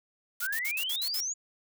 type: noise bursts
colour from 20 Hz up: blue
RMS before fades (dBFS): -35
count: 7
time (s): 0.4-1.207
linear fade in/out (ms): 5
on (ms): 69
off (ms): 54
type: exponential sweep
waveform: sine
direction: up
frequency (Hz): 1383 to 7000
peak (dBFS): -30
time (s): 0.41-1.34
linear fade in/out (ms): 20
effects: none